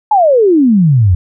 sine exponential sweep, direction down, 880 to 83.9 Hz, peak -5 dBFS, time 0.11-1.15 s, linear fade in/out 5 ms, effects none

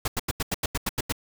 pink noise bursts, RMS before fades -26 dBFS, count 10, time 0.05-1.124 s, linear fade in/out 5 ms, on 30 ms, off 86 ms, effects none

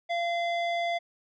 square tone with low-pass filter, 687 Hz, F5, 29 cents flat, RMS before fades -29 dBFS, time 0.09-0.99 s, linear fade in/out 20 ms, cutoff 3000 Hz, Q 1.6, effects none

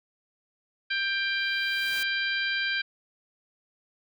harmonic tone, 790 Hz, G5, 13 cents sharp, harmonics 2 / 3 / 4 / 5 / 6, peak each -28 / -32 / -34 / -36 / -38 dBFS, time 0.9-2.82 s, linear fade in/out 10 ms
white noise with exponential growth, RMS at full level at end -37 dBFS, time 1.15-2.03 s, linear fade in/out 2 ms, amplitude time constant 190 ms
effects none

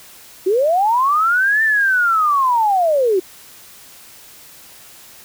sine linear two-way sweep, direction up then down, 352.5 to 1797 to 352.5 Hz, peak -12 dBFS, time 0.46-3.2 s, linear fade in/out 10 ms, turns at 1.63 s, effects white hiss -42 dBFS RMS until 5.24 s

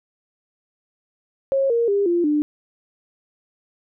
sine tone with pitch steps, 543 / 467.3 / 402.1 / 346 / 297.8 Hz, C#5 / A#4 / G4 / F4 / D4, -36 / +4 / +44 / -16 / +24 cents, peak -16 dBFS, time 1.52-2.42 s, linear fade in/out 0 ms, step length 180 ms, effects none

